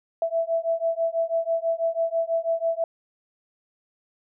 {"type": "beating tone pair", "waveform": "sine", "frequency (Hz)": [659, 665.1], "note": ["E5", "E5"], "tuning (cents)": [-1, 15], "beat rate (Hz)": 6.1, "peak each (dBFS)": -25, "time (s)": [0.22, 2.84], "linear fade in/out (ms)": 2, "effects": []}